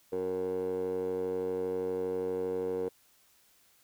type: tone with band-pass filter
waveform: 15% pulse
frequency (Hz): 92.5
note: F#2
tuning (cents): 0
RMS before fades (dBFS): -33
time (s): 0.12-2.89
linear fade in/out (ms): 10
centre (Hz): 480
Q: 8.3
effects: white hiss -65 dBFS RMS until 3.83 s